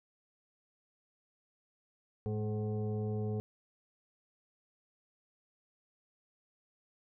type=tone with frequency modulation; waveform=sine; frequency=108.2 Hz; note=A2; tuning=29 cents flat; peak=-32 dBFS; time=2.26-3.4 s; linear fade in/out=0 ms; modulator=319 Hz; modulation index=1; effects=none